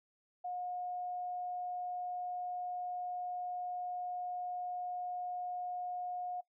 sine tone, 720 Hz, F#5, 47 cents flat, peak -37 dBFS, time 0.44-6.41 s, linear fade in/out 10 ms, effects noise-tail reverb RT60 0.1 s tail -20 dB re dry

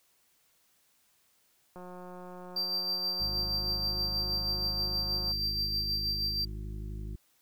click train, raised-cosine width 1 ms, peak -33 dBFS, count 641, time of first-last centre 1.76-5.316 s, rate 180 Hz
triangle tone with tremolo, 4699 Hz, D8, in tune, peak -27 dBFS, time 2.56-6.45 s, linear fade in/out 5 ms, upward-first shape sine, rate 6.3 Hz, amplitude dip 40%
harmonic tone, 51.91 Hz, G#1, in tune, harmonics 1 / 2 / 3 / 4 / 6 / 7, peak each -37 / -43 / -47 / -49 / -53 / -54 dBFS, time 3.2-7.16 s, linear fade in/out 5 ms
effects white hiss -69 dBFS RMS until 7.41 s

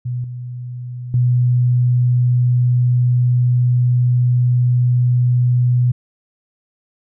sine tone with level steps, 123.4 Hz, B2, 1 cent flat, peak -19 / -25 / -11 dBFS, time 0.05-5.92 s, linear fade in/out 10 ms, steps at 0.24 / 1.14 s, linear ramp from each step 2 ms, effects none

